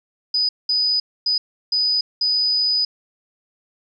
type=tone bursts at uneven times; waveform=sine; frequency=4978 Hz; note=D#8; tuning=in tune; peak=-16 dBFS; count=5; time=0.34-0.49 / 0.69-1 / 1.26-1.38 / 1.72-2.01 / 2.21-2.85 s; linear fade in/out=5 ms; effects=none